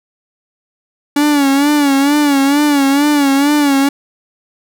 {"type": "tone with vibrato", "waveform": "45% pulse", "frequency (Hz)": 284.6, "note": "C#4", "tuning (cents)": 46, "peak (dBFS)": -9, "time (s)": [1.16, 3.89], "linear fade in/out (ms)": 5, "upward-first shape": "sine", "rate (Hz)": 2.2, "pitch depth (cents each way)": 76, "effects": []}